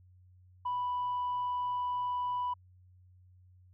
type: tone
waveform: sine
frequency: 987.8 Hz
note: B5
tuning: in tune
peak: -29 dBFS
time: 0.65-2.54 s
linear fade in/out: 10 ms
effects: tanh soft clip ceiling -28 dBFS + added 91 Hz sine -57 dBFS peak until 3.73 s